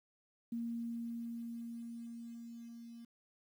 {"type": "tone with level ramp", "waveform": "sine", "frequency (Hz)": 233.1, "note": "A#3", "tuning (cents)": 0, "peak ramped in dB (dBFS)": [-36, -49], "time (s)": [0.52, 3.05], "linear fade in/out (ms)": 5, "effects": ["11-bit"]}